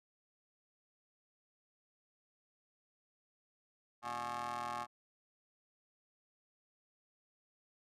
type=ring-modulated tone; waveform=25% pulse; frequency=123.47 Hz; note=B2; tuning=in tune; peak=-32 dBFS; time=4.02-4.87 s; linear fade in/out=50 ms; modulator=967 Hz; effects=low-pass 10000 Hz 12 dB/octave